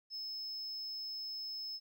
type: tone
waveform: sine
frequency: 5210 Hz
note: E8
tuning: 21 cents flat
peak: -37 dBFS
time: 0.1-1.8 s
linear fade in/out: 50 ms
effects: tanh soft clip ceiling -39 dBFS + 13-bit

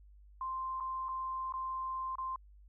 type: tone with dropouts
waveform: sine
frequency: 1046 Hz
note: C6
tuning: 1 cent flat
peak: -35 dBFS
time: 0.41-2.36 s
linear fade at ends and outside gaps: 2 ms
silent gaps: 0.801-0.806 / 1.085-1.089 / 1.524-1.538 / 2.155-2.183 s
effects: added 50 Hz sine -55 dBFS peak until 2.68 s

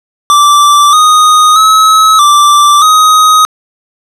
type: tone with pitch steps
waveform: square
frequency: 1169 / 1242 / 1286 / 1173 / 1256 Hz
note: D6 / D#6 / E6 / D6 / D#6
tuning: -8 / -3 / -43 / -2 / +16 cents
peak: -3 dBFS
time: 0.3-3.45 s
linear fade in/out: 0 ms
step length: 630 ms
effects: low-pass 11000 Hz 12 dB/octave

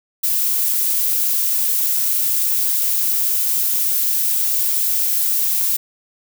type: noise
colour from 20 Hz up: violet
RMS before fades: -18 dBFS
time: 0.23-5.77 s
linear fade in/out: 10 ms
effects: none

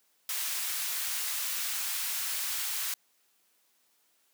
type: high-pass noise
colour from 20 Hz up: white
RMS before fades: -33 dBFS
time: 0.29-2.94 s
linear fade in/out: 2 ms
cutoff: 1200 Hz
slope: 12 dB/octave
effects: white hiss -70 dBFS RMS until 4.33 s + high-pass 200 Hz 12 dB/octave

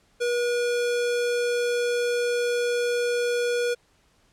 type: tone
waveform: square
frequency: 482.1 Hz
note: B4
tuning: 42 cents flat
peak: -23 dBFS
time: 0.2-3.75 s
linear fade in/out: 20 ms
effects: pink hiss -63 dBFS RMS until 4.32 s + low-pass 9000 Hz 12 dB/octave

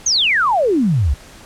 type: exponential sweep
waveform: sine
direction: down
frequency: 6620 to 60.8 Hz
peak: -12 dBFS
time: 0.06-1.14 s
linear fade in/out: 5 ms
effects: pink hiss -41 dBFS RMS until 1.45 s + low-pass 10000 Hz 12 dB/octave

